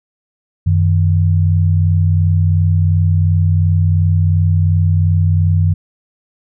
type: tone pair together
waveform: sine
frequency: 92.5 / 155.31 Hz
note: F#2 / D#3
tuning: 0 / -3 cents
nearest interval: major sixth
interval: 897 cents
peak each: -10 / -16 dBFS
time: 0.66-5.74 s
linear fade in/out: 10 ms
effects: none